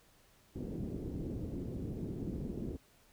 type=low-pass noise; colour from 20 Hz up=white; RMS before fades=-40 dBFS; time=0.55-2.77 s; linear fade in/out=10 ms; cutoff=340 Hz; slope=24 dB/octave; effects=pink hiss -66 dBFS RMS until 3.12 s